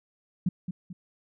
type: tone with echo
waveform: sine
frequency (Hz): 180.2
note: F#3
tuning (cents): -45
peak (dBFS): -21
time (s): 0.46-0.49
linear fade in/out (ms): 5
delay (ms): 220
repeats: 2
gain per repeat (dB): -8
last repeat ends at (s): 0.93
effects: none